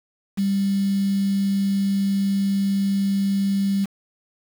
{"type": "tone with quantisation", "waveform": "sine", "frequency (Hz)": 197.1, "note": "G3", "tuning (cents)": 10, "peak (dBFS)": -18, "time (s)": [0.37, 3.86], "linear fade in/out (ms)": 20, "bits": 6, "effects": []}